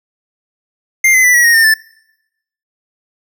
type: tone with pitch steps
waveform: square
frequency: 2100 / 2039 / 1979.8 / 1922.4 / 1866.6 / 1812.4 / 1759.8 Hz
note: C7 / C7 / B6 / B6 / A#6 / A#6 / A6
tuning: +6 / -45 / +4 / -47 / +2 / -49 / 0 cents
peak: -7 dBFS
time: 1.04-1.74 s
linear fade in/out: 5 ms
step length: 100 ms
effects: noise-tail reverb RT60 0.9 s tail -26 dB re dry